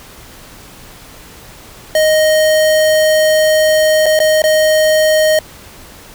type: tone with dropouts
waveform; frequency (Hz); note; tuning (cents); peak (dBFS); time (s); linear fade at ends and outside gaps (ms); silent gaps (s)
square; 622.3; D#5; 0; -9; 1.95-5.39; 2; 4.059-4.063 / 4.191-4.201 / 4.42-4.439
effects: pink hiss -37 dBFS RMS until 6.14 s